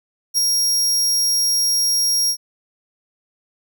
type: tone with ADSR envelope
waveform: sawtooth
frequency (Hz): 5600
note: F8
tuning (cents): +4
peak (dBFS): -10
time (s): 0.34-2.37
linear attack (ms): 40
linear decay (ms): 6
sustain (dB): -3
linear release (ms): 74
effects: none